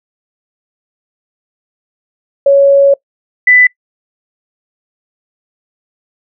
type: tone pair in turn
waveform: sine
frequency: 557 / 1992.4 Hz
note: C#5 / B6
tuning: +8 / +15 cents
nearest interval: octave + minor seventh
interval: 2207 cents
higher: second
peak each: -3 / -3 dBFS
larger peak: neither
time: 2.46-2.94 / 3.47-3.67 s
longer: first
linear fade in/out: 5 ms
effects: noise-tail reverb RT60 0.1 s tail -22 dB re dry

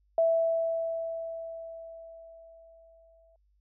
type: tone with exponential decay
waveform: sine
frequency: 659.3 Hz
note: E5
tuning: in tune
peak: -20 dBFS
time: 0.18-3.36 s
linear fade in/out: 2 ms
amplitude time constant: 690 ms
effects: added 50 Hz sine -65 dBFS peak until 3.6 s

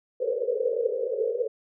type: band-pass noise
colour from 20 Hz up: pink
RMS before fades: -27 dBFS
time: 0.2-1.48 s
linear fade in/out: 5 ms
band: 430 to 530 Hz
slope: 96 dB/octave
effects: none

